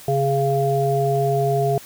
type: harmonic tone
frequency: 137.9 Hz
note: C#3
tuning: 9 cents flat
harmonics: 1 / 3 / 5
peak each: -21 / -21 / -21 dBFS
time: 0.08-1.78 s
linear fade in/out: 2 ms
effects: white hiss -42 dBFS RMS until 1.85 s